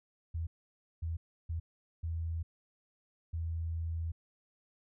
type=tone bursts at uneven times; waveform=sine; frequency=82.41 Hz; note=E2; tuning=in tune; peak=-33 dBFS; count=5; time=0.34-0.47 / 1.02-1.17 / 1.49-1.6 / 2.03-2.43 / 3.33-4.12 s; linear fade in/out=10 ms; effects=none